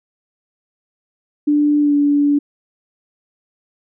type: tone with pitch glide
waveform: sine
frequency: 294.5 to 288.6 Hz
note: D4 to D4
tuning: +5 to -30 cents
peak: -11 dBFS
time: 1.47-2.39 s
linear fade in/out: 10 ms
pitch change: -35 cents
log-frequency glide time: 1.8-1.94 s
effects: none